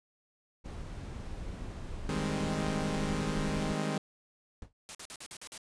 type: noise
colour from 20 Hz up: brown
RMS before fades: -40 dBFS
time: 0.64-3.75 s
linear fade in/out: 20 ms
type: chord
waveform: sawtooth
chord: Ab major seventh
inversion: second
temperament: equal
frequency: 155.56 / 196 / 207.7 / 261.6 Hz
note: Eb3 / G3 / Ab3 / C4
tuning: 0 / 0 / 0 / 0 cents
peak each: -31 / -35 / -32 / -34 dBFS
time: 2.09-3.98 s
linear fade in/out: 2 ms
type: noise with exponential decay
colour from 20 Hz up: brown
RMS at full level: -38 dBFS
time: 4.62-4.73 s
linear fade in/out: 2 ms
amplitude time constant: 22 ms
type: noise bursts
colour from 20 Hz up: white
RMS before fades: -43 dBFS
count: 7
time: 4.89-5.578 s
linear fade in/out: 0 ms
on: 58 ms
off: 47 ms
effects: resampled to 22050 Hz